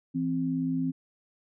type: tone pair together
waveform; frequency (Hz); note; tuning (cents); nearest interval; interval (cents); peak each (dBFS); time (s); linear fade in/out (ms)
sine; 164.81 / 262.6; E3 / C4; 0 / +6; minor sixth; 806; -31 / -27; 0.14-0.92; 20
effects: none